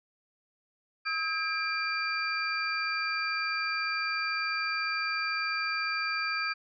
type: tone cluster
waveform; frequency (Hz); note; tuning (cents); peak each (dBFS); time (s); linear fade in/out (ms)
sine; 1281 / 1615 / 2377 / 4656; E6 / G#6 / D7 / D8; -50 / -49 / +20 / -16; -34 / -34 / -33 / -36; 1.05-6.54; 20
effects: none